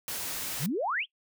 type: noise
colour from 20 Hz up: white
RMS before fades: -35 dBFS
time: 0.08-0.66 s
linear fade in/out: 0 ms
type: exponential sweep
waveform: sine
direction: up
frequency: 110 to 3452 Hz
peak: -27 dBFS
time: 0.59-1.06 s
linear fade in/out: 50 ms
effects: noise-tail reverb RT60 0.1 s tail -22 dB re dry